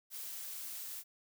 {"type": "noise", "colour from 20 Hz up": "blue", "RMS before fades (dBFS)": -44, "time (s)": [0.1, 1.04], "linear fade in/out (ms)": 50, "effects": []}